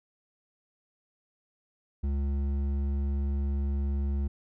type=tone with hard clipping; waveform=triangle; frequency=69.9 Hz; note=C#2; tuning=15 cents sharp; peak=-28 dBFS; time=2.03-4.28 s; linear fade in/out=10 ms; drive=12 dB; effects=none